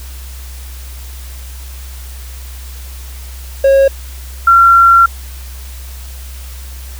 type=tone pair in turn; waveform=triangle / sine; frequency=545 / 1368.6 Hz; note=C#5 / F6; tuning=-29 / -35 cents; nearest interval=octave + major third; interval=1594 cents; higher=second; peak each=-3 dBFS; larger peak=neither; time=3.64-3.88 / 4.47-5.06 s; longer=second; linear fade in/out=5 ms; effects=added 64 Hz sine -26 dBFS peak until 6.99 s + white hiss -36 dBFS RMS until 6.99 s